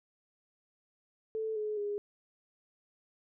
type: tone with pitch steps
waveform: sine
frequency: 440 / 425.3 / 411 Hz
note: A4 / G#4 / G#4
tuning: 0 / +41 / -18 cents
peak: -32 dBFS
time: 1.35-1.98 s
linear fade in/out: 0 ms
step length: 210 ms
effects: none

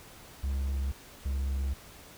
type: tone pair in turn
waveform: triangle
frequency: 68 / 67.61 Hz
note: C#2 / C#2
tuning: -33 / -43 cents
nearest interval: unison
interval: 10 cents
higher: first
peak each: -26 dBFS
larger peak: neither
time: 0.43-0.92 / 1.25-1.74 s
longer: neither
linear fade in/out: 10 ms
effects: pink hiss -51 dBFS RMS until 2.17 s

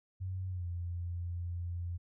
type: tone with pitch glide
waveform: sine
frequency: 93.2 to 86.96 Hz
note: F#2 to F2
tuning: +13 to -7 cents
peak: -35 dBFS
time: 0.2-1.98 s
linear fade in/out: 20 ms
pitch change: -120 cents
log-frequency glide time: 0.49-0.66 s
effects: none

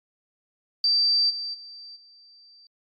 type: tone with level steps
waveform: sine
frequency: 4665 Hz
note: D8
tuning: 12 cents flat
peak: -18 / -29 / -40 / -50 dBFS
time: 0.84-2.67 s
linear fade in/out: 2 ms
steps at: 1.29 / 1.53 / 1.95 s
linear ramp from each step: 20 ms
effects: AAC 48 kbps

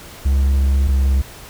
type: tone pair in turn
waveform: triangle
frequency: 68 / 67.14 Hz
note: C#2 / C2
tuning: -33 / +45 cents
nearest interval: unison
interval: 22 cents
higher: first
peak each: -10 dBFS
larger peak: neither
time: 0.25-0.88 / 0.88-1.22 s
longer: first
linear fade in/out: 10 ms
effects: pink hiss -38 dBFS RMS until 1.49 s

